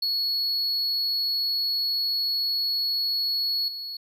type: tone with level steps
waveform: triangle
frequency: 4367 Hz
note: C#8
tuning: 27 cents flat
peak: -22 / -31 dBFS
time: 0.02-3.97 s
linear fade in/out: 5 ms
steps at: 3.68 s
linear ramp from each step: 2 ms
effects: none